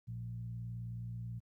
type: tone with frequency modulation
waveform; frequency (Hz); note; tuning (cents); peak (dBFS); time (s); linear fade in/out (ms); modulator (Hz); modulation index
sine; 116.54; A#2; 0; -39; 0.07-1.4; 20; 58.7; 0.57
effects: high-pass 60 Hz 12 dB/octave + 13-bit